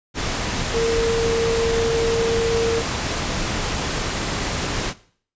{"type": "tone in noise", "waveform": "sine", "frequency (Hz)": 458.6, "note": "A#4", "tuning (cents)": -28, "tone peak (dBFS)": -17, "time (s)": [0.72, 2.83], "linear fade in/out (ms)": 50, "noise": "pink", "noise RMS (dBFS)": -24, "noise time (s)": [0.14, 4.94], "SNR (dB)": 4, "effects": ["noise-tail reverb RT60 0.5 s tail -17 dB re dry", "resampled to 16000 Hz"]}